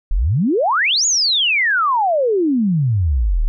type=exponential two-way sweep; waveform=sine; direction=up then down; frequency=32.7 to 7040 to 32.7 Hz; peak=-13 dBFS; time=0.11-3.48 s; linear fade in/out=0 ms; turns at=1.06 s; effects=none